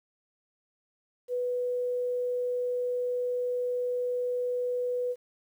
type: tone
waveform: sine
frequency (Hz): 493.9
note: B4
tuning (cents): 0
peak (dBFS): -27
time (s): 1.28-5.16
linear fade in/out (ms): 50
effects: 10-bit